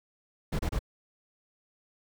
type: noise bursts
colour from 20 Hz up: brown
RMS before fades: -29 dBFS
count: 3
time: 0.52-0.792 s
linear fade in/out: 10 ms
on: 72 ms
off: 28 ms
effects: none